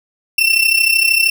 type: tone with amplitude modulation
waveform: 35% pulse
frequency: 2696 Hz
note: E7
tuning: 38 cents sharp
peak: -6 dBFS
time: 0.38-1.3 s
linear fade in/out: 5 ms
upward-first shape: sine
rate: 33 Hz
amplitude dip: 70%
effects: none